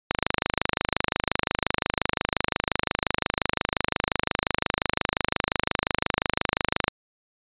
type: click train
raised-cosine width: 0.3 ms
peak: -4 dBFS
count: 175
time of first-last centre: 0.11-6.88 s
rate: 25.7 Hz
effects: resampled to 8000 Hz